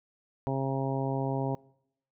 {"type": "harmonic tone", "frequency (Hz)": 134.9, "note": "C#3", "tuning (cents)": -47, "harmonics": [1, 2, 3, 4, 5, 6, 7], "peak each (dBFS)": [-31, -34, -36, -37, -38, -39, -39], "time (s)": [0.47, 1.55], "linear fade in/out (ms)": 0, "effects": ["noise-tail reverb RT60 0.8 s tail -25 dB re dry"]}